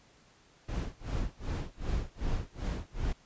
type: noise with tremolo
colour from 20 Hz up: brown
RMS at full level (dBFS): -31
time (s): 0.68-3.13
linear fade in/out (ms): 10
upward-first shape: sine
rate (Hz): 2.6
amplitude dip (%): 100
effects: pink hiss -62 dBFS RMS until 3.25 s + resampled to 16000 Hz